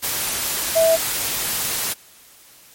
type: tone in noise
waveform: sine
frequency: 653 Hz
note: E5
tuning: 17 cents flat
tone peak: -12 dBFS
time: 0.75-0.97 s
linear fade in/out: 20 ms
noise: white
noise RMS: -23 dBFS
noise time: 0.02-1.94 s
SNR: +8 dB
effects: white hiss -48 dBFS RMS until 2.74 s + MP3 64 kbps